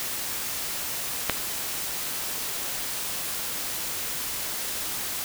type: click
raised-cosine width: 0.3 ms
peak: -5 dBFS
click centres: 1.297 s
effects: white hiss -31 dBFS RMS until 5.24 s